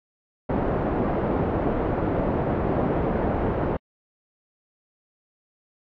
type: low-pass noise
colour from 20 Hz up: white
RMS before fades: -24 dBFS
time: 0.49-3.77 s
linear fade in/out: 5 ms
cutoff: 540 Hz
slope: 12 dB/octave
effects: low-pass 2000 Hz 12 dB/octave + AAC 64 kbps